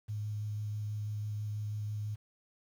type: tone with vibrato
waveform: sine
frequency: 105.5 Hz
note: G#2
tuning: 28 cents sharp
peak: -34 dBFS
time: 0.08-2.16 s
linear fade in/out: 20 ms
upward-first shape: square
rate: 6.1 Hz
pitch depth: 9 cents each way
effects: 10-bit